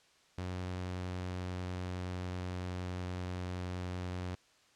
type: tone with pitch glide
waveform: sawtooth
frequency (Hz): 91.1 to 90.47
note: F#2 to F#2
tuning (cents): -26 to -38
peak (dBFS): -33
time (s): 0.38-4.35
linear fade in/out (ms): 0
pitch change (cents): -12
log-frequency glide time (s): 0.62-3.5
effects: white hiss -66 dBFS RMS until 4.75 s + low-pass 6000 Hz 12 dB/octave